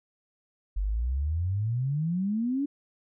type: exponential sweep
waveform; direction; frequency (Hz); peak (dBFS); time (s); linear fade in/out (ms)
sine; up; 45.7 to 291.8; -25; 0.76-2.66; 10
effects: none